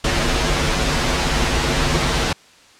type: noise with comb filter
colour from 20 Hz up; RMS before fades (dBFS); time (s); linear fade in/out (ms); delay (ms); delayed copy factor
pink; -18; 0.04-2.33; 5; 10; -0.8
effects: white hiss -48 dBFS RMS until 2.79 s + low-pass 6000 Hz 12 dB/octave